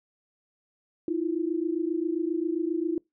sine tone pair together, 318 / 345.5 Hz, D#4 / F4, +38 / -19 cents, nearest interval minor second, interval 143 cents, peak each -28 dBFS, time 1.08-2.98 s, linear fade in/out 2 ms, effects noise-tail reverb RT60 0.2 s tail -26 dB re dry

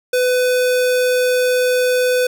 square tone, 501 Hz, B4, 25 cents sharp, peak -14 dBFS, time 0.13-2.27 s, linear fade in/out 5 ms, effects none

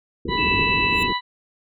white low-pass noise, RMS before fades -27 dBFS, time 0.25-1.13 s, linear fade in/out 5 ms, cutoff 460 Hz, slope 96 dB/octave
harmonic tone, 987.8 Hz, B5, in tune, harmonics 1 / 2 / 3 / 4, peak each -23 / -27 / -32 / -28 dBFS, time 0.28-1.21 s, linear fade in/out 50 ms
sine tone with tremolo, 2637 Hz, E7, in tune, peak -19 dBFS, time 0.37-1.08 s, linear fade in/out 50 ms, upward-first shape sine, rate 9 Hz, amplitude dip 25%
10% pulse tone with exponential growth, 3662 Hz, A#7, 32 cents flat, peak -25 dBFS, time 0.86-1.03 s, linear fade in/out 2 ms, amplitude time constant 36 ms
effects none

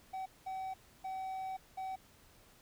triangle tone bursts at uneven times, 760 Hz, F#5, 46 cents sharp, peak -36 dBFS, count 4, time 0.13-0.26 / 0.46-0.74 / 1.04-1.57 / 1.77-1.96 s, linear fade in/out 10 ms, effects pink hiss -63 dBFS RMS until 2.61 s

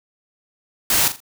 white noise with echo, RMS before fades -17 dBFS, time 0.9-1.08 s, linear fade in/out 2 ms, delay 41 ms, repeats 3, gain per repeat -10 dB, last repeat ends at 1.203 s, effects none

